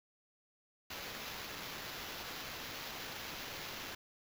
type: noise with sample-and-hold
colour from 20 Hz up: white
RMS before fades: -45 dBFS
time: 0.9-3.95 s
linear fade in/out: 5 ms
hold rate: 8820 Hz
effects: none